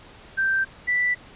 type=tone pair in turn; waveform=sine; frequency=1566 / 1973 Hz; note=G6 / B6; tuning=-2 / -2 cents; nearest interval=major third; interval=400 cents; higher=second; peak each=-19 dBFS; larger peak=neither; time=0.37-0.65 / 0.87-1.15 s; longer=neither; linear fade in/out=20 ms; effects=pink hiss -47 dBFS RMS until 1.35 s + resampled to 8000 Hz